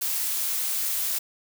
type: noise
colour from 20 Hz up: blue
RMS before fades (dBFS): -27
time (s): 0.01-1.19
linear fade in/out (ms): 10
effects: none